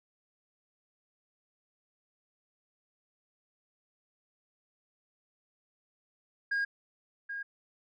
sine tone with echo, 1628 Hz, G#6, 35 cents flat, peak -25 dBFS, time 6.51-6.65 s, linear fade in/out 10 ms, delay 780 ms, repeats 1, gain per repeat -10 dB, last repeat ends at 7.43 s, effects tanh soft clip ceiling -27 dBFS

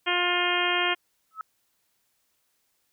harmonic tone, 354.2 Hz, F4, 24 cents sharp, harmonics 1 / 2 / 3 / 4 / 5 / 6 / 7 / 8 / 9, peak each -31 / -31 / -31 / -31 / -31 / -31 / -31 / -31 / -31 dBFS, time 0.06-0.95 s, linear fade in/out 20 ms
sine tone with exponential growth, 1294 Hz, E6, 32 cents flat, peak -27 dBFS, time 1.31-1.41 s, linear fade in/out 1 ms, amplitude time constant 20 ms
effects white hiss -72 dBFS RMS until 2.92 s

